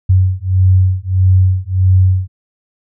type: beating tone pair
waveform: sine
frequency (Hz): 92.5 / 94.1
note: F#2 / F#2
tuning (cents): 0 / +30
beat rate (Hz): 1.6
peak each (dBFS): -11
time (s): 0.09-2.28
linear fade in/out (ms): 10
effects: none